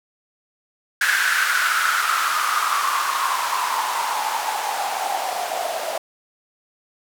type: noise with band-pass filter sweep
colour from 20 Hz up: blue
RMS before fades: -22 dBFS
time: 1.01-5.98 s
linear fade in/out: 5 ms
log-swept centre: 1600 to 650 Hz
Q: 6.9
effects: none